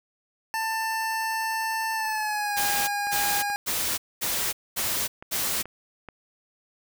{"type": "tone with pitch glide", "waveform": "25% pulse", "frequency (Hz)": [890, 816.1], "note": ["A5", "G#5"], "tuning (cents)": [20, -31], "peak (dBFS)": -22, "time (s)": [0.54, 3.56], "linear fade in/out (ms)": 0, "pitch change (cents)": -151, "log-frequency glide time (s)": [1.94, 2.58]}
{"type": "noise bursts", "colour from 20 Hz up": "white", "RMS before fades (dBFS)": -27, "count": 6, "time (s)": [2.56, 5.63], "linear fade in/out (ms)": 20, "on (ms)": 320, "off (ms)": 230}
{"type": "click train", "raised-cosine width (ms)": 0.5, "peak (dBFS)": -25, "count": 8, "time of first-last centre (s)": [3.07, 6.087], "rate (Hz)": 2.32}
{"effects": []}